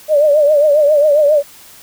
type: tone with vibrato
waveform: sine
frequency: 593 Hz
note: D5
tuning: 17 cents sharp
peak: -7 dBFS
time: 0.08-1.43 s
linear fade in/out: 50 ms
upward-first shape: triangle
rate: 7.4 Hz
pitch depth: 100 cents each way
effects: white hiss -40 dBFS RMS until 1.82 s